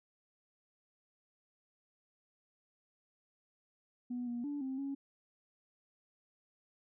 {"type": "tone with pitch steps", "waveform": "sine", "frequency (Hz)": [245.6, 239.5, 288.9, 264.1, 276.5], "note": ["B3", "A#3", "D4", "C4", "C#4"], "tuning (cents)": [-9, 47, -28, 16, -4], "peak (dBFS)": -35, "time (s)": [4.1, 4.95], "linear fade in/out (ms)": 10, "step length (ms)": 170, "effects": ["tanh soft clip ceiling -32 dBFS"]}